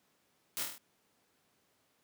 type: noise with echo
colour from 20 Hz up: white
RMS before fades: -37 dBFS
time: 0.57-0.63 s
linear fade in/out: 0 ms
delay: 25 ms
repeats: 6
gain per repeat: -3 dB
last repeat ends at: 0.78 s
effects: pink hiss -73 dBFS RMS until 2.03 s + high-pass 150 Hz 12 dB/octave